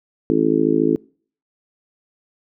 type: harmonic tone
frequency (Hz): 54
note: A1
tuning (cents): -32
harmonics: 3 / 4 / 5 / 6 / 7 / 8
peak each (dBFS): -27 / -26 / -19 / -18 / -23 / -21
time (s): 0.3-0.96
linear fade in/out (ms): 0
effects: noise-tail reverb RT60 0.5 s tail -26 dB re dry